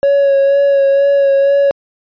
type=tone with vibrato; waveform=triangle; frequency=556 Hz; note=C#5; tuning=5 cents sharp; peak=-5 dBFS; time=0.03-1.71 s; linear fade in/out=0 ms; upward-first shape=sine; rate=2.1 Hz; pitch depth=21 cents each way; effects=tanh soft clip ceiling -1 dBFS + resampled to 11025 Hz